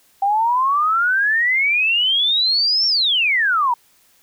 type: exponential two-way sweep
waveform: sine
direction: up then down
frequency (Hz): 777 to 5520 to 924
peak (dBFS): -14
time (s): 0.22-3.74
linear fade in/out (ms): 5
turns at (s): 2.87
effects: white hiss -56 dBFS RMS until 4.22 s